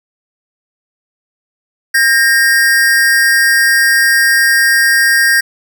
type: tone pair together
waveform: square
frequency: 1605.7 / 1857 Hz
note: G6 / A#6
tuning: +41 / -7 cents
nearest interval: minor third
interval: 252 cents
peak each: -11 dBFS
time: 1.94-5.41 s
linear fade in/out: 10 ms
effects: none